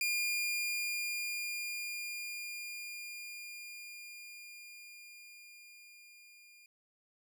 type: tone with level ramp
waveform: sawtooth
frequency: 2414 Hz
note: D7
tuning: 47 cents sharp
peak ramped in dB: -27 to -54 dBFS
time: 0.01-6.66 s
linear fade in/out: 2 ms
effects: none